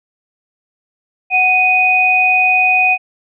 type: tone pair together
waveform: sine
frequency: 740 / 2489 Hz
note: F#5 / D#7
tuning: 0 / 0 cents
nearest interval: octave + major sixth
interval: 2100 cents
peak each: -15 / -10 dBFS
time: 1.3-2.98 s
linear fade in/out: 50 ms
effects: none